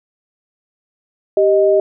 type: tone pair together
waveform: sine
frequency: 392 / 622.3 Hz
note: G4 / D#5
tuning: 0 / 0 cents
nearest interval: minor sixth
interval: 800 cents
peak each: -12 dBFS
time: 1.37-1.8 s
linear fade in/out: 2 ms
effects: none